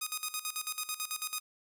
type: tone with tremolo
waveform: 5% pulse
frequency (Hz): 1244.5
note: D#6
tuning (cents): 0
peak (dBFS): -21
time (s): 0.01-1.4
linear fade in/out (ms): 10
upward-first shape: square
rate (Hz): 9.1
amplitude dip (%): 80
effects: none